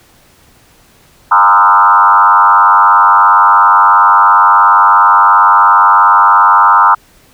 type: tone with frequency modulation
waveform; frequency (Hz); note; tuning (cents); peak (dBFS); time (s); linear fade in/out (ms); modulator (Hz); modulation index
sine; 1118; C#6; +14; -3; 1.31-6.95; 10; 97.1; 2.7
effects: pink hiss -46 dBFS RMS until 7.33 s